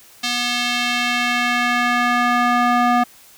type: tone with band-pass filter sweep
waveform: square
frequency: 242.8 Hz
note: B3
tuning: 29 cents flat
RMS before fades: -18 dBFS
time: 0.23-3.04 s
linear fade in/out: 10 ms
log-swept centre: 4000 to 940 Hz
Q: 1.3
effects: white hiss -47 dBFS RMS until 3.37 s